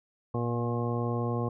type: harmonic tone with a mistuned harmonic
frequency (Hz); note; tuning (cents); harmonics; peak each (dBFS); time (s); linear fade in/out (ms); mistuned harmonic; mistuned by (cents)
119.3; A#2; +41; 1 / 2 / 3 / 4 / 5 / 6 / 7 / 9; -30 / -34 / -37 / -35 / -42 / -41 / -42 / -39; 0.34-1.49; 5; 1; -24
effects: none